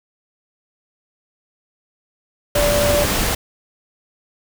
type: tone in noise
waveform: sine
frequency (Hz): 583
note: D5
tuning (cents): -13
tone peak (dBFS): -16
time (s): 2.55-3.04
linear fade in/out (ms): 5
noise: pink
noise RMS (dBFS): -19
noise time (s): 2.55-3.35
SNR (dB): 0
effects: none